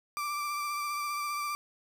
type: tone with vibrato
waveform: 35% pulse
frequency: 1174.7 Hz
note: D6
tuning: in tune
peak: -30 dBFS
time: 0.17-1.55 s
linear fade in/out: 0 ms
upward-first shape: sine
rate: 15 Hz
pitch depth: 23 cents each way
effects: none